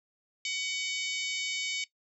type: harmonic tone with a mistuned harmonic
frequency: 751 Hz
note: F#5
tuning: 26 cents sharp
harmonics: 3 / 4 / 5 / 6 / 7 / 8 / 9 / 10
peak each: -35 / -37 / -39 / -41 / -42 / -43 / -44 / -45 dBFS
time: 0.45-1.84 s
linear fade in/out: 2 ms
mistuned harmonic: 5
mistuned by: -31 cents
effects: noise-tail reverb RT60 0.1 s tail -17 dB re dry